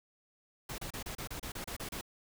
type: noise bursts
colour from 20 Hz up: pink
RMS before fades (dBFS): -41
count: 11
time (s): 0.69-2.012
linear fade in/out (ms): 5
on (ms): 92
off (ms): 31
effects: none